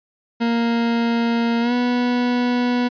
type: tone with pitch glide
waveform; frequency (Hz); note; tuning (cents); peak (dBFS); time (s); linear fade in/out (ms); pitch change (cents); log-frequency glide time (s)
40% pulse; 233.1 to 245; A#3 to B3; 0 to -14; -16; 0.4-2.89; 20; +86; 1.61-1.73
effects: resampled to 11025 Hz

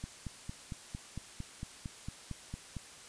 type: click train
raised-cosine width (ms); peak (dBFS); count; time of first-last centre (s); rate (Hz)
5; -27; 13; 0.04-2.767; 4.4
effects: white hiss -52 dBFS RMS until 3.08 s + resampled to 22050 Hz

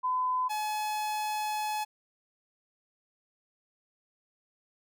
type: tone pair in turn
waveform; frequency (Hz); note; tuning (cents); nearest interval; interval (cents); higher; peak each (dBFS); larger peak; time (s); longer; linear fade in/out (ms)
sine / 45% pulse; 1012 / 851; B5 / G#5; +42 / +42; minor third; 300; first; -26 / -30; first; 0.03-0.49 / 0.49-1.85; second; 20
effects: none

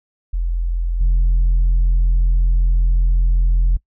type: tone with level steps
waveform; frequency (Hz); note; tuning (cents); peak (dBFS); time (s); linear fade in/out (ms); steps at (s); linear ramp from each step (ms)
sine; 42.66; F1; -40; -16 / -9; 0.33-3.77; 10; 1; 10
effects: noise-tail reverb RT60 0.1 s tail -24 dB re dry + tanh soft clip ceiling -10 dBFS

